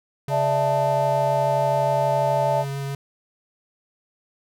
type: tone with vibrato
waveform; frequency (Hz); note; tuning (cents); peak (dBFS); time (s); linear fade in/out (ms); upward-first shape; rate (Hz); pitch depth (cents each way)
square; 138.59; C#3; 0; -27; 0.28-2.95; 2; sine; 6.9; 8
type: chord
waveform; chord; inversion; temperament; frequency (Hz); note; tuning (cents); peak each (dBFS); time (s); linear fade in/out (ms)
sine; D suspended second; none; equal; 587.3 / 659.3 / 880; D5 / E5 / A5; 0 / 0 / 0; -23; 0.29-2.65; 50
effects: none